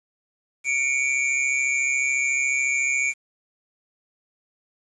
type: tone pair together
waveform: square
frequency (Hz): 2249 / 2383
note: C#7 / D7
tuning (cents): +24 / +25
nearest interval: minor second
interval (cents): 101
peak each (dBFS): -24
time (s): 0.64-3.14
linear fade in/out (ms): 50
effects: resampled to 22050 Hz + 8-bit